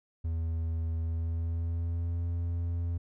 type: tone with pitch glide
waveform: triangle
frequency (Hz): 81.8 to 85.42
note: E2 to F2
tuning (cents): -13 to -38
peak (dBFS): -27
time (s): 0.24-2.98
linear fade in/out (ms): 10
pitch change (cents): +75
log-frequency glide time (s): 1-2.23
effects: none